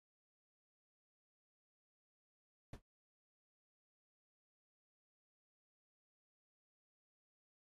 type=noise with exponential decay; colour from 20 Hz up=brown; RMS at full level=-40 dBFS; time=2.73-2.82 s; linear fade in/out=5 ms; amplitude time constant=18 ms; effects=AAC 32 kbps